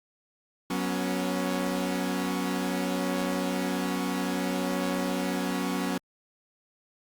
sawtooth chord, F# suspended fourth, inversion none, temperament equal with one note detuned, 185 / 243 / 277.2 Hz, F#3 / B3 / C#4, 0 / -28 / 0 cents, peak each -27 / -29 / -27 dBFS, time 0.7-5.98 s, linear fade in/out 5 ms, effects Opus 48 kbps

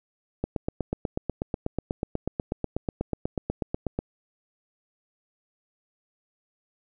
click train, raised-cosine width 2 ms, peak -13 dBFS, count 30, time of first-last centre 0.44-3.99 s, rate 8.17 Hz, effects none

